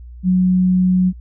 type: tone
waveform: sine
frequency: 183.6 Hz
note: F#3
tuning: 13 cents flat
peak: -11 dBFS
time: 0.23-1.13 s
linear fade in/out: 50 ms
effects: added 60 Hz sine -33 dBFS peak until 1.2 s